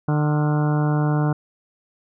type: harmonic tone with a mistuned harmonic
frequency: 150 Hz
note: D3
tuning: 37 cents sharp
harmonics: 1 / 2 / 3 / 4 / 5 / 6 / 7 / 8 / 9 / 10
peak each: -18 / -25 / -31 / -33 / -31 / -36 / -35 / -39 / -37 / -37 dBFS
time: 0.08-1.33 s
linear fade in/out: 5 ms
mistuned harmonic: 10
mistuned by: -64 cents
effects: none